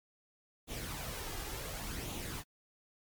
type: noise with flanger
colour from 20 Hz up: pink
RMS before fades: -41 dBFS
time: 0.67-2.44 s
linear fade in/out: 50 ms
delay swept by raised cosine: 0.29 to 2.49 ms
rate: 0.69 Hz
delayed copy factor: +0.5
effects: MP3 96 kbps